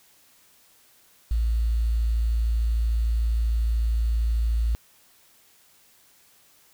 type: tone with quantisation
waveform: sine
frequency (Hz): 56.6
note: A1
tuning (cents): +50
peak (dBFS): -20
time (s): 1.31-4.75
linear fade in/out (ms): 0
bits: 8
effects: white hiss -58 dBFS RMS until 6.73 s